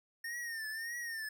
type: tone with vibrato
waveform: square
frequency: 1826 Hz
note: A#6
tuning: 36 cents flat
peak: -39 dBFS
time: 0.24-1.29 s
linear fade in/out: 5 ms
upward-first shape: triangle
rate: 1.7 Hz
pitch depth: 100 cents each way
effects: none